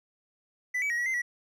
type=tone with pitch steps; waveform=triangle; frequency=1991 / 2285 / 1889 / 1930 / 2072 / 1939 Hz; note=B6 / D7 / A#6 / B6 / C7 / B6; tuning=+14 / -48 / +22 / -40 / -17 / -32 cents; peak=-25 dBFS; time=0.74-1.22 s; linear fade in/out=10 ms; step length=80 ms; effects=none